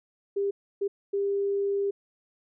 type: tone bursts at uneven times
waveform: sine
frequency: 399.2 Hz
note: G4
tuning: 32 cents sharp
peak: -24 dBFS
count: 3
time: 0.36-0.51 / 0.81-0.88 / 1.13-1.91 s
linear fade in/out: 10 ms
effects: none